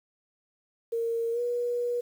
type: tone with pitch glide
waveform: sine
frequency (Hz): 461.6 to 482.9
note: A#4 to B4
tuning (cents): -17 to -39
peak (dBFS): -26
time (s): 0.92-2.01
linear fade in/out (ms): 10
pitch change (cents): +78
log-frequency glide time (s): 1.32-1.4
effects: 9-bit